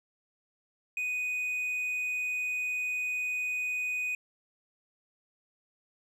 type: tone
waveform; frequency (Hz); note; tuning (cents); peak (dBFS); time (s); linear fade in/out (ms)
triangle; 2489; D#7; 0; -28; 0.97-4.15; 2
effects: none